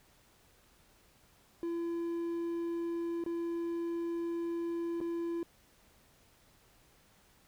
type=tone with dropouts; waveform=triangle; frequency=338.4 Hz; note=E4; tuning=45 cents sharp; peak=-31 dBFS; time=1.63-5.43 s; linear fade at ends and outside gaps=1 ms; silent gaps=3.239-3.262 / 5.004-5.012 s; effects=pink hiss -65 dBFS RMS until 7.47 s